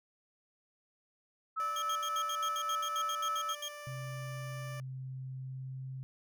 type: tone with tremolo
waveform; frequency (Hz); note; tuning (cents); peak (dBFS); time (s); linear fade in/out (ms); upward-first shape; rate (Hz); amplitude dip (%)
sine; 1300; E6; -24; -31; 1.56-3.54; 20; sine; 3.6; 35
type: tone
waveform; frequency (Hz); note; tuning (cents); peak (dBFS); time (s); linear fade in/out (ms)
15% pulse; 589; D5; +5; -38; 1.6-4.8; 0
type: tone bursts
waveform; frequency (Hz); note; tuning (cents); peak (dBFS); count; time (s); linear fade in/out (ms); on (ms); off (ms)
30% pulse; 3231; G#7; -48; -34; 15; 1.76-3.683; 2; 61; 72
type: tone with pitch glide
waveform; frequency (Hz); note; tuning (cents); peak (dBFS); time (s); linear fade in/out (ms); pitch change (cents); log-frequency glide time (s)
sine; 130.81 to 131.64; C3 to C3; 0 to +11; -39; 3.87-6.03; 0; +11; 5.37-5.9
effects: none